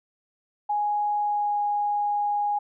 sine tone with pitch glide, 830.6 to 824.9 Hz, G#5 to G#5, 0 to -12 cents, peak -22 dBFS, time 0.69-2.59 s, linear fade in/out 10 ms, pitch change -12 cents, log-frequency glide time 1.18-1.61 s, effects none

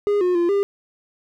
triangle tone with pitch steps, 410.2 / 360.3 / 345 / 400.5 Hz, G#4 / F#4 / F4 / G4, -21 / -46 / -21 / +37 cents, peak -14 dBFS, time 0.07-0.63 s, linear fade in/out 0 ms, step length 140 ms, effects none

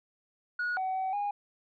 sine tone with pitch steps, 1454 / 754 / 758 / 818 Hz, F#6 / F#5 / F#5 / G#5, -31 / +32 / +42 / -26 cents, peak -27 dBFS, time 0.59-1.31 s, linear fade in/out 5 ms, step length 180 ms, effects tanh soft clip ceiling -27 dBFS

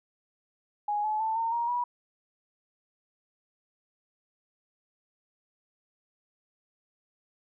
sine tone with pitch steps, 830.6 / 856.9 / 884.1 / 912.1 / 941 / 970.8 Hz, G#5 / A5 / A5 / A#5 / A#5 / B5, 0 / -46 / +8 / -38 / +16 / -30 cents, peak -26 dBFS, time 0.88-1.84 s, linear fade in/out 5 ms, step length 160 ms, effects none

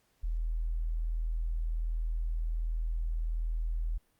sine tone, 40.66 Hz, E1, 23 cents flat, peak -29 dBFS, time 0.23-3.98 s, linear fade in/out 10 ms, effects pink hiss -72 dBFS RMS until 4.19 s + Opus 48 kbps

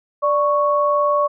sine tone pair together, 587.3 / 1108.7 Hz, D5 / C#6, 0 / 0 cents, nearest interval major seventh, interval 1100 cents, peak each -17 dBFS, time 0.22-1.28 s, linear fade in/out 20 ms, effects none

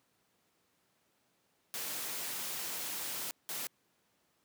white noise bursts at uneven times, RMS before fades -39 dBFS, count 2, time 1.74-3.31 / 3.49-3.67 s, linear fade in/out 0 ms, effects pink hiss -74 dBFS RMS until 4.44 s + high-pass 150 Hz 12 dB/octave

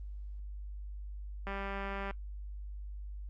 click train, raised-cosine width 0.5 ms, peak -25 dBFS, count 127, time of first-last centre 1.47-2.11 s, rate 197 Hz, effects added 50 Hz sine -40 dBFS peak until 3.29 s + Opus 32 kbps

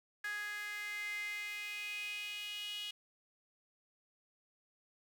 sawtooth tone with high-pass filter sweep, 415.3 Hz, G#4, in tune, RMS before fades -42 dBFS, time 0.24-2.91 s, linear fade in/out 5 ms, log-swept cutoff 1700 to 3000 Hz, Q 8, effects none

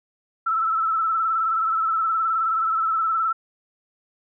sine tone with vibrato, 1318.5 Hz, E6, in tune, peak -19 dBFS, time 0.46-3.33 s, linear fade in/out 10 ms, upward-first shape sine, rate 19 Hz, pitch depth 47 cents each way, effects none

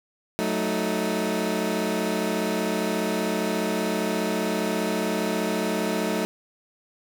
20% pulse chord, D# diminished, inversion first, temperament equal with one note detuned, 185 / 220 / 313.3 Hz, F#3 / A3 / D#4, 0 / 0 / +12 cents, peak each -24 / -22 / -24 dBFS, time 0.39-6.25 s, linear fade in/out 0 ms, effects none

